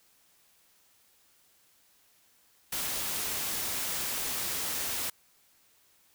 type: noise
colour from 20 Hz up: white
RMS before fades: -33 dBFS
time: 2.72-5.1 s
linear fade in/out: 5 ms
effects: white hiss -65 dBFS RMS until 6.14 s